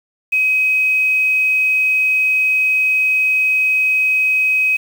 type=tone with quantisation; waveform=sine; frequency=2532 Hz; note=D#7; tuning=30 cents sharp; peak=-12 dBFS; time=0.32-4.77 s; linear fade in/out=10 ms; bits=6; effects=none